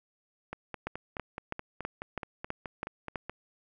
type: two click trains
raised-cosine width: 0.5 ms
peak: -18 / -22 dBFS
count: 8 / 14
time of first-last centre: 0.87-3.158 / 0.53-3.296 s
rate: 3.06 / 4.7 Hz
effects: none